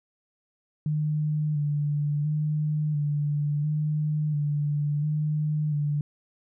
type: tone with vibrato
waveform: sine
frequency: 149.3 Hz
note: D3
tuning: 29 cents sharp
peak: -23 dBFS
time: 0.86-6.01 s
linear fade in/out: 2 ms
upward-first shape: square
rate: 0.72 Hz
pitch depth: 29 cents each way
effects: none